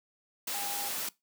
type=tone in noise; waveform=sine; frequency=809 Hz; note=G#5; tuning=46 cents flat; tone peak=-39 dBFS; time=0.54-0.89 s; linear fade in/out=5 ms; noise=white; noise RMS=-35 dBFS; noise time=0.47-1.09 s; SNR=-7 dB; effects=noise-tail reverb RT60 0.2 s tail -21 dB re dry + high-pass 200 Hz 12 dB/octave